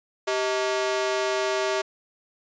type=ring-modulated tone; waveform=sawtooth; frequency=512 Hz; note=C5; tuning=38 cents flat; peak=-16 dBFS; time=0.27-1.82 s; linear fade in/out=10 ms; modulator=122 Hz; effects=resampled to 16000 Hz